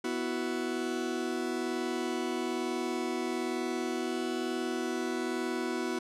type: chord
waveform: 40% pulse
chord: B suspended fourth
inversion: none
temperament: just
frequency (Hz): 246.9 / 329.3 / 370.4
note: B3 / E4 / F#4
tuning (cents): 0 / -2 / +2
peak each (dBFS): -35 / -35 / -34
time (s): 0.04-5.99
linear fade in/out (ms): 5
effects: low-pass 9000 Hz 12 dB/octave